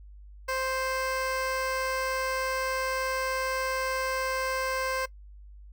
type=tone with notch filter; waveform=15% pulse; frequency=523.3 Hz; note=C5; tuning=in tune; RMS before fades=-30 dBFS; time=0.48-5.06 s; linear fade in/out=10 ms; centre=11000 Hz; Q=1.6; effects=noise-tail reverb RT60 0.1 s tail -20 dB re dry + added 50 Hz sine -45 dBFS peak until 5.72 s